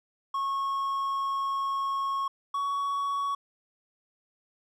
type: tone pair in turn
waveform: triangle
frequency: 1095 / 1121.2 Hz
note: C#6 / C#6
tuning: -22 / +19 cents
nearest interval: unison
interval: 41 cents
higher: second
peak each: -25 dBFS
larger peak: neither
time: 0.34-2.28 / 2.54-3.35 s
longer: first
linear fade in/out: 5 ms
effects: none